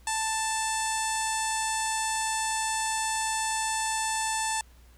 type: tone with low-pass filter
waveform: sawtooth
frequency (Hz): 883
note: A5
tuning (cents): +6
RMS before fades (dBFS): -29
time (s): 0.07-4.61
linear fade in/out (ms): 2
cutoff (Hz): 8400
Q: 5.3
effects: added 60 Hz sine -52 dBFS peak until 4.97 s + pink hiss -61 dBFS RMS until 4.97 s